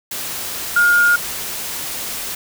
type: tone in noise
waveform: sine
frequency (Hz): 1422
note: F6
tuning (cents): +31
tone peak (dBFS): -10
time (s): 0.76-1.16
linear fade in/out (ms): 5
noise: white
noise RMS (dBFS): -26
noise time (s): 0.11-2.35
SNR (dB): +13
effects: none